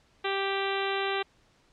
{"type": "harmonic tone", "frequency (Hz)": 392, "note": "G4", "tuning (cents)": 0, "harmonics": [1, 2, 3, 4, 5, 6, 7, 8, 9, 10], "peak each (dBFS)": [-31, -34, -36, -37, -38, -39, -39, -40, -41, -41], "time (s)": [0.24, 1.23], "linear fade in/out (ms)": 10, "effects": ["pink hiss -64 dBFS RMS until 1.72 s", "low-pass 6000 Hz 12 dB/octave"]}